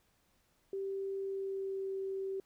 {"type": "tone with pitch glide", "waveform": "sine", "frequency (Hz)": [390, 386.2], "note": ["G4", "G4"], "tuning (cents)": [-9, -26], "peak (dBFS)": -35, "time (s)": [0.73, 2.4], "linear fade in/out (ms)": 2, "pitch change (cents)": -17, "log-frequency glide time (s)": [1.2, 1.92], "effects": ["pink hiss -73 dBFS RMS until 2.45 s"]}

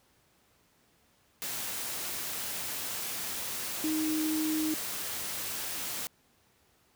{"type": "tone in noise", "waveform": "sine", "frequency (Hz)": 311.6, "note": "D#4", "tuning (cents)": 3, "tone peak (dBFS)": -28, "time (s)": [3.84, 4.74], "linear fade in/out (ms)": 0, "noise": "white", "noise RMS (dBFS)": -36, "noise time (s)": [1.42, 6.07], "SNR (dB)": 5, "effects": ["pink hiss -67 dBFS RMS until 6.95 s", "high-pass 60 Hz 12 dB/octave"]}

